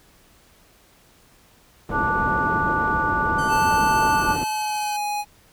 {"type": "low-pass noise", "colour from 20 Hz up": "white", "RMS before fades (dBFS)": -28, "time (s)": [1.89, 4.44], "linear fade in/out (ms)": 2, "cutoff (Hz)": 390, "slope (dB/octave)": 12}
{"type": "harmonic tone", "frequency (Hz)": 293.4, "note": "D4", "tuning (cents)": -2, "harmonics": [3, 4, 5], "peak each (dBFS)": [-24, -24, -24], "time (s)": [1.91, 4.37], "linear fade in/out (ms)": 50}
{"type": "tone with vibrato", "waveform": "10% pulse", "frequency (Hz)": 1533, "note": "G6", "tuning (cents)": -39, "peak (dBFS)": -26, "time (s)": [3.38, 4.97], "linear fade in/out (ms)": 10, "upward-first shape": "sine", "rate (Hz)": 14, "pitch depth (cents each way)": 11}
{"type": "tone with pitch glide", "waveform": "square", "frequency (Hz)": [880, 830.6], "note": ["A5", "G#5"], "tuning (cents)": [0, 0], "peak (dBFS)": -24, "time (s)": [3.48, 5.25], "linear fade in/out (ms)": 50, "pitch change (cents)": -100, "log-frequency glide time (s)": [4.12, 5.04]}
{"effects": ["pink hiss -55 dBFS RMS until 5.52 s"]}